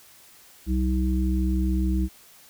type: harmonic tone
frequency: 63.8 Hz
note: C2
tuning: 43 cents flat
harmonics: 1 / 3 / 5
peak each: -22 / -27 / -29 dBFS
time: 0.66-2.09 s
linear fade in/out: 50 ms
effects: white hiss -52 dBFS RMS until 2.49 s